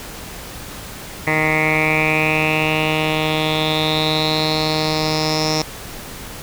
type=tone with low-pass filter sweep; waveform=10% pulse; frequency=155.56 Hz; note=D#3; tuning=in tune; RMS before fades=-18 dBFS; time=1.27-5.62 s; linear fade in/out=2 ms; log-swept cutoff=2000 to 5500 Hz; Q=7.2; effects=pink hiss -33 dBFS RMS until 6.42 s